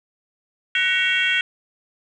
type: tone cluster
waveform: sine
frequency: 1492 / 1896 / 2236 / 2731 / 3255 Hz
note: F#6 / A#6 / C#7 / F7 / G#7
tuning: +14 / +29 / +14 / -39 / -36 cents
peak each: -23 dBFS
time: 0.75-1.41 s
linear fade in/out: 2 ms
effects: tanh soft clip ceiling -9 dBFS